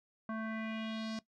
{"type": "tone with low-pass filter sweep", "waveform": "square", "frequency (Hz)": 221, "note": "A3", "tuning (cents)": 8, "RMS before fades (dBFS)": -39, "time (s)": [0.29, 1.19], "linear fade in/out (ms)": 2, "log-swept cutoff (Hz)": [1300, 5300], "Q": 3, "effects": ["noise-tail reverb RT60 0.1 s tail -18 dB re dry"]}